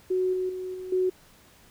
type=tone with level steps; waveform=sine; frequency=370 Hz; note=F#4; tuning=in tune; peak=-22 / -25 / -31 / -34 / -21 dBFS; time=0.1-1.1 s; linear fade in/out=10 ms; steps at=0.33 / 0.49 / 0.74 / 0.92 s; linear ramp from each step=5 ms; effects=pink hiss -56 dBFS RMS until 1.7 s